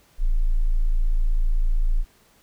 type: tone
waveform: sine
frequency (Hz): 27.83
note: A0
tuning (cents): +21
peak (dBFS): -16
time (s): 0.18-2.05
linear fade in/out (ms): 50
effects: pink hiss -58 dBFS RMS until 2.42 s